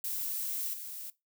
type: noise with level steps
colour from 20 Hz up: violet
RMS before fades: -35 / -42 dBFS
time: 0.04-1.1 s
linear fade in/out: 2 ms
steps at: 0.73 s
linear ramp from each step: 10 ms
effects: noise-tail reverb RT60 0.2 s tail -19 dB re dry